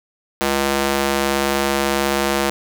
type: tone with high-pass filter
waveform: square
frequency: 69.3 Hz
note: C#2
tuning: in tune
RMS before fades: -19 dBFS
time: 0.41-2.5 s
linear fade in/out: 0 ms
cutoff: 330 Hz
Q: 0.64
effects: none